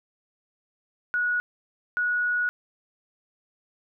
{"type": "tone bursts at uneven times", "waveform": "sine", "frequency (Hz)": 1460, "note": "F#6", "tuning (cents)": -24, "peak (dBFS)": -22, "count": 2, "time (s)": [[1.14, 1.4], [1.97, 2.49]], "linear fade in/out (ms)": 0, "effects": []}